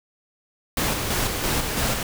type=noise with tremolo; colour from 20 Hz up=pink; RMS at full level=-23 dBFS; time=0.77-2.03 s; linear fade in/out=2 ms; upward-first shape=square; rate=3 Hz; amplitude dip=35%; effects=none

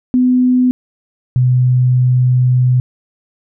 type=tone pair in turn; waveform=sine; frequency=251.6 / 126.04 Hz; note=B3 / B2; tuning=+32 / +36 cents; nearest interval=octave; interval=1196 cents; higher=first; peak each=-8 dBFS; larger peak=neither; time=0.14-0.71 / 1.36-2.8 s; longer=second; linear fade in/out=0 ms; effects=none

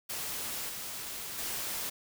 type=noise with level steps; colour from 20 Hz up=white; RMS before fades=-37 / -40 / -36 dBFS; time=0.09-1.9 s; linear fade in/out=10 ms; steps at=0.69 / 1.38 s; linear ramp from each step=2 ms; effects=none

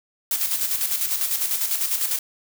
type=noise with tremolo; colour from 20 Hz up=blue; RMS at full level=-22 dBFS; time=0.31-2.19 s; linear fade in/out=2 ms; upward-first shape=square; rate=10 Hz; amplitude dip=50%; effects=none

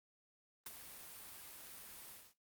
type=noise with ADSR envelope; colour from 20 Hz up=white; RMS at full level=-44 dBFS; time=0.66-2.34 s; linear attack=5 ms; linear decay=24 ms; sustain=-9 dB; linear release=220 ms; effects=noise-tail reverb RT60 0.2 s tail -17 dB re dry + Opus 32 kbps

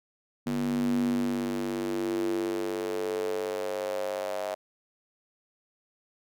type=tone with high-pass filter sweep; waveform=square; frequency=48.54 Hz; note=G1; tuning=16 cents flat; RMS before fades=-30 dBFS; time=0.46-4.55 s; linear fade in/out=10 ms; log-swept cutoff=210 to 620 Hz; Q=6.4; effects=none

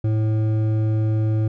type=tone with hard clipping; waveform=sine; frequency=109.1 Hz; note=A2; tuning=14 cents flat; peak=-19 dBFS; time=0.04-1.48 s; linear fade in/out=5 ms; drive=9 dB; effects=none

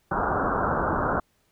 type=low-pass noise; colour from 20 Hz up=white; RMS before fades=-25 dBFS; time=0.11-1.2 s; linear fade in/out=5 ms; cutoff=1500 Hz; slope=96 dB/octave; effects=pink hiss -68 dBFS RMS until 1.51 s

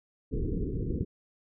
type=low-pass noise; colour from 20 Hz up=pink; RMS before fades=-31 dBFS; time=0.31-1.05 s; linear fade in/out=20 ms; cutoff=470 Hz; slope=96 dB/octave; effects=none

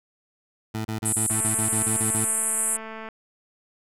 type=tone bursts; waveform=20% pulse; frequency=109.7 Hz; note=A2; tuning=5 cents flat; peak=-22 dBFS; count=11; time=0.74-2.25 s; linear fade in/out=10 ms; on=110 ms; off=30 ms
type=band-pass noise; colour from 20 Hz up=pink; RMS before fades=-25 dBFS; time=1.05-2.77 s; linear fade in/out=10 ms; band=7800 to 11000 Hz; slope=96 dB/octave
type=click train; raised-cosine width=0.5 ms; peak=-23 dBFS; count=396; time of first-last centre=1.3-3.087 s; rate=221 Hz
effects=none

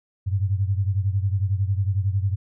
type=beating tone pair; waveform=sine; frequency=95.2 / 106.2 Hz; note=F#2 / G#2; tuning=+50 / +39 cents; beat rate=11 Hz; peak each=-21 / -25 dBFS; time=0.26-2.36 s; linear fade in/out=20 ms; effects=none

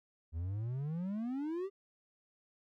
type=exponential sweep; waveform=triangle; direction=up; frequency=77.78 to 404 Hz; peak=-33 dBFS; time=0.32-1.7 s; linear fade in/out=50 ms; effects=none

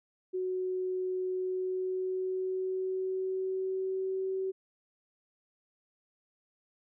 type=tone with pitch glide; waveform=sine; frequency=370 to 380.4 Hz; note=F#4 to F#4; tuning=0 to +48 cents; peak=-30 dBFS; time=0.33-4.52 s; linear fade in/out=20 ms; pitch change=+48 cents; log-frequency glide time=1.3-4.3 s; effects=none

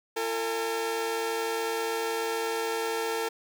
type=tone cluster; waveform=sawtooth; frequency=341.2 / 452.4 / 825 Hz; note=F4 / A4 / G#5; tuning=-40 / +48 / -12 cents; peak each=-34 / -25 / -33 dBFS; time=0.16-3.29 s; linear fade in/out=10 ms; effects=none

